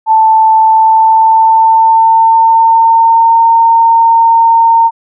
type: tone with pitch glide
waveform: sine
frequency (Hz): 882 to 915.2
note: A5 to A#5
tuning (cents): +4 to -32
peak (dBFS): -3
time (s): 0.06-4.91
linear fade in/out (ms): 50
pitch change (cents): +64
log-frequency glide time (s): 0.59-3.42
effects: none